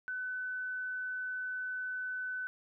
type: tone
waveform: sine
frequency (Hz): 1506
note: F#6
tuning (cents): +30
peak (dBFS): -35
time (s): 0.08-2.47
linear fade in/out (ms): 0
effects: none